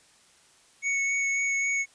square tone with vibrato, 2217 Hz, C#7, in tune, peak -25 dBFS, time 0.82-1.86 s, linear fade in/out 50 ms, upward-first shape sine, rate 3.7 Hz, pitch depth 10 cents each way, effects white hiss -59 dBFS RMS until 1.94 s + resampled to 22050 Hz

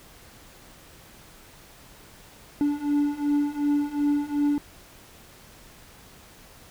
triangle beating tone pair, 289 / 291.7 Hz, D4 / D4, -28 / -12 cents, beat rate 2.7 Hz, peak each -24 / -22 dBFS, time 2.61-4.58 s, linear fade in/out 0 ms, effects pink hiss -50 dBFS RMS until 6.7 s

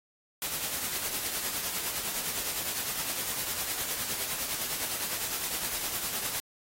white noise with tremolo, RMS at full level -31 dBFS, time 0.42-6.4 s, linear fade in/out 0 ms, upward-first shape triangle, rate 9.8 Hz, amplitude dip 50%, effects AAC 48 kbps

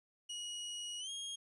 sawtooth tone with pitch glide, 2902 to 3257 Hz, F#7 to G#7, -34 to -34 cents, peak -38 dBFS, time 0.29-1.36 s, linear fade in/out 10 ms, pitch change +200 cents, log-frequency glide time 0.99-1.1 s, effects resampled to 24000 Hz + 13-bit

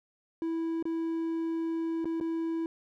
triangle tone with dropouts, 328.4 Hz, E4, 6 cents flat, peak -27 dBFS, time 0.42-2.66 s, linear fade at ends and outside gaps 1 ms, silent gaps 0.826-0.854 / 2.045-2.055 / 2.201-2.21 s, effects none

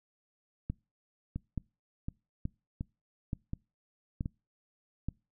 two click trains, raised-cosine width 5 ms, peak -21 / -23 dBFS, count 6 / 5, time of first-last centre 0.7-5.086 / 1.36-4.259 s, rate 1.14 / 1.38 Hz, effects noise-tail reverb RT60 0.3 s tail -26 dB re dry

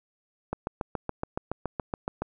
click train, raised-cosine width 1 ms, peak -15 dBFS, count 13, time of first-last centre 0.53-2.22 s, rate 7.1 Hz, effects none

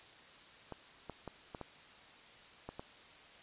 clicks, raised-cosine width 1 ms, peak -29 dBFS, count 7, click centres 0.723 / 1.097 / 1.277 / 1.548 / 1.613 / 2.69 / 2.795 s, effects white hiss -57 dBFS RMS until 3.42 s + resampled to 8000 Hz

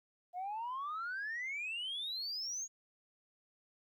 sine exponential sweep, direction up, 698.5 to 6750 Hz, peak -36 dBFS, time 0.33-2.68 s, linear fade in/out 50 ms, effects tanh soft clip ceiling -35 dBFS + 13-bit

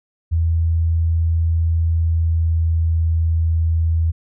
sine tone with pitch glide, 82.41 to 81.84 Hz, E2 to E2, 0 to -12 cents, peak -14 dBFS, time 0.31-4.12 s, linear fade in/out 20 ms, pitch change -12 cents, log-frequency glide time 1.87-2.73 s, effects none

